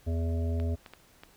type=harmonic tone; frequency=83 Hz; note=E2; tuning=12 cents sharp; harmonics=1 / 3 / 5 / 7 / 8; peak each=-27 / -37 / -41 / -44 / -45 dBFS; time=0.06-0.76 s; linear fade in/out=20 ms
type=clicks; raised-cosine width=0.3 ms; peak=-29 dBFS; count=4; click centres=0.6 / 0.862 / 0.936 / 1.235 s
effects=pink hiss -60 dBFS RMS until 1.36 s